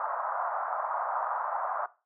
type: band-pass noise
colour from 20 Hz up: white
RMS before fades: -32 dBFS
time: 0-1.86 s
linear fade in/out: 2 ms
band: 640 to 1300 Hz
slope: 48 dB/octave
effects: noise-tail reverb RT60 0.3 s tail -18 dB re dry